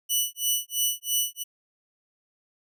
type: tone with tremolo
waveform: 10% pulse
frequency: 2960 Hz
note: F#7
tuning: in tune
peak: -13 dBFS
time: 0.09-1.44 s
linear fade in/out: 20 ms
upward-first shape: sine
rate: 3 Hz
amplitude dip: 100%
effects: none